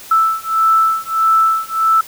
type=beating tone pair; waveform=sine; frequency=1318.5 / 1320.1 Hz; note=E6 / E6; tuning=0 / +2 cents; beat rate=1.6 Hz; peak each=-14 dBFS; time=0.11-2.01 s; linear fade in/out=5 ms; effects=white hiss -36 dBFS RMS until 2.07 s

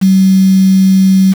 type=tone with quantisation; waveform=sine; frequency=190.4 Hz; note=F#3; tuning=50 cents sharp; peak=-4 dBFS; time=0.01-1.34 s; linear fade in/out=20 ms; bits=4; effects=none

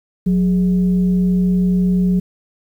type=tone with frequency modulation; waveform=sine; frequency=182.9 Hz; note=F#3; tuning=20 cents flat; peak=-12 dBFS; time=0.26-2.2 s; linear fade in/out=10 ms; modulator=229 Hz; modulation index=0.31; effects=8-bit

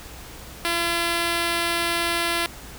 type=tone; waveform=5% pulse; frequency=340 Hz; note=F4; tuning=46 cents flat; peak=-10 dBFS; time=0.65-2.46 s; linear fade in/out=0 ms; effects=added 60 Hz sine -45 dBFS peak until 2.78 s + pink hiss -41 dBFS RMS until 2.78 s

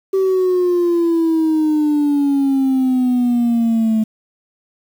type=exponential sweep; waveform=sine; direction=down; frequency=386.5 to 217.4 Hz; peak=-10 dBFS; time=0.13-4.04 s; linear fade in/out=10 ms; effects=tanh soft clip ceiling -11 dBFS + 7-bit

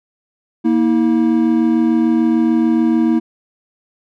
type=tone pair together; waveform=triangle; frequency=235 / 321.8 Hz; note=A#3 / E4; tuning=+14 / -42 cents; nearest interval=perfect fourth; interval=544 cents; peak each=-12 dBFS; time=0.64-3.2 s; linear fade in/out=20 ms; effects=none

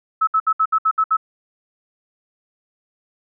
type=tone bursts; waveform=sine; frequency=1299 Hz; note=E6; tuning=26 cents flat; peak=-13 dBFS; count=8; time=0.21-1.169 s; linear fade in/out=10 ms; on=63 ms; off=65 ms; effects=none

